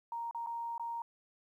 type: tone with dropouts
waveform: sine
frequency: 932.3 Hz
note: A#5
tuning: in tune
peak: -36 dBFS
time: 0.12-1.02 s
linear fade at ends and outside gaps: 2 ms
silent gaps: 0.311-0.347 / 0.463-0.47 / 0.78-0.796 s
effects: 12-bit